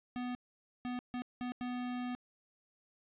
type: tone bursts at uneven times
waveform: square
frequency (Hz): 247.4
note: B3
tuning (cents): +3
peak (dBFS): -37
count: 5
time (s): 0.16-0.35 / 0.85-0.99 / 1.14-1.22 / 1.41-1.52 / 1.61-2.15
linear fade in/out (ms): 0
effects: resampled to 8000 Hz + 12-bit